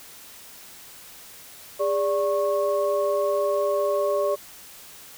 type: tone cluster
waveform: sine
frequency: 407.4 / 582 / 1097 Hz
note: G#4 / D5 / C#6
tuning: -33 / -16 / -18 cents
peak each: -26 / -22 / -30 dBFS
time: 1.79-4.36 s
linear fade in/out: 20 ms
effects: white hiss -45 dBFS RMS until 5.17 s